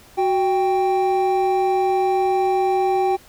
triangle tone pair together, 371.4 / 787 Hz, F#4 / G5, +7 / +7 cents, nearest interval octave + minor second, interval 1300 cents, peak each -17 dBFS, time 0.17-3.17 s, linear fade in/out 20 ms, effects pink hiss -48 dBFS RMS until 3.28 s

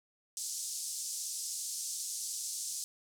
white band-pass noise, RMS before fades -39 dBFS, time 0.37-2.84 s, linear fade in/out 0 ms, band 5200 to 9100 Hz, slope 24 dB/octave, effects none

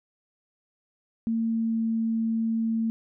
sine tone with pitch glide, 226.9 to 225.5 Hz, A#3 to A3, -47 to +43 cents, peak -23 dBFS, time 1.27-2.9 s, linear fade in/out 0 ms, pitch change -10 cents, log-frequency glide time 1.41-1.86 s, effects none

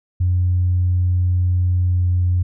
sine tone with pitch glide, 90 to 89.43 Hz, F#2 to F2, -47 to +42 cents, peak -13 dBFS, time 0.2-2.43 s, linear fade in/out 10 ms, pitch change -11 cents, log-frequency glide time 1.9-1.98 s, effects tanh soft clip ceiling -9 dBFS

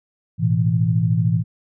sine chord, A suspended second, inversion none, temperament equal, 110 / 123.47 / 164.81 Hz, A2 / B2 / E3, 0 / 0 / 0 cents, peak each -19 / -21 / -19 dBFS, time 0.38-1.44 s, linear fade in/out 50 ms, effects none

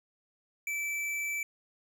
sine tone with tanh clipping, 2319 Hz, D7, 22 cents flat, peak -33 dBFS, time 0.67-1.43 s, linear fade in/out 2 ms, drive 16 dB, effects none

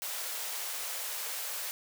white high-pass noise, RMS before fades -37 dBFS, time 0.02-1.71 s, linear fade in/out 0 ms, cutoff 450 Hz, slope 48 dB/octave, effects none

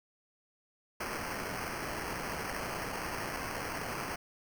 white noise with sample-and-hold, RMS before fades -38 dBFS, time 1-4.16 s, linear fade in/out 5 ms, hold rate 3675 Hz, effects none

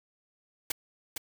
white noise with echo, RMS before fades -30 dBFS, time 0.7-0.72 s, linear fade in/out 5 ms, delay 460 ms, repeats 1, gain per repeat -5 dB, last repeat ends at 1.18 s, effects none

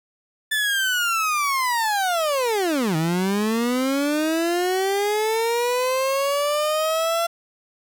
30% pulse linear two-way sweep, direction down then up, 1760 to 154.8 to 682 Hz, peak -17 dBFS, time 0.51-7.27 s, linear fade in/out 10 ms, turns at 2.96 s, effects 8-bit

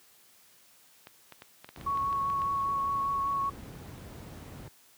clicks, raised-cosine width 0.3 ms, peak -29 dBFS, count 11, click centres 1.071 / 1.323 / 1.421 / 1.645 / 1.69 / 1.762 / 1.812 / 1.974 / 2.128 / 2.301 / 2.419 s
brown noise, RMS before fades -40 dBFS, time 1.77-4.68 s, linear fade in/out 2 ms
sine tone with vibrato, 1108.7 Hz, C#6, in tune, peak -27 dBFS, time 1.86-3.5 s, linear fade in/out 10 ms, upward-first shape triangle, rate 5 Hz, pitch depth 13 cents each way
effects white hiss -60 dBFS RMS until 4.97 s + high-pass 80 Hz 12 dB/octave

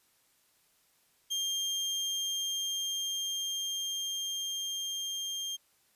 30% pulse tone with level ramp, 3197 Hz, G7, 33 cents sharp, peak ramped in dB -27 to -31 dBFS, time 1.3-5.57 s, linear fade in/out 20 ms, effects white hiss -69 dBFS RMS until 5.95 s + resampled to 32000 Hz

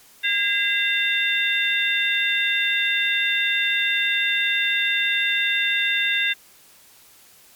sine tone cluster, 1626 / 2044 / 2737 / 3603 Hz, G#6 / C7 / F7 / A7, -37 / -41 / -36 / +40 cents, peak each -24 dBFS, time 0.23-6.34 s, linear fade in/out 20 ms, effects white hiss -51 dBFS RMS until 7.55 s + MP3 96 kbps

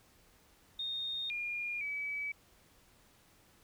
sine tone with pitch steps, 3686 / 2417 / 2288 Hz, A#7 / D7 / D7, -20 / +49 / -46 cents, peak -35 dBFS, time 0.79-2.32 s, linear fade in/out 5 ms, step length 510 ms, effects pink hiss -65 dBFS RMS until 3.63 s

